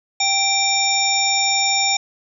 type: harmonic tone with a mistuned harmonic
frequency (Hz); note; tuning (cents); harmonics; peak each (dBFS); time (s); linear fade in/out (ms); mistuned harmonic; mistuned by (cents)
784; G5; 0; 1 / 3 / 5 / 7 / 9; -22 / -22 / -22 / -22 / -22; 0.2-1.97; 5; 5; -110
effects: none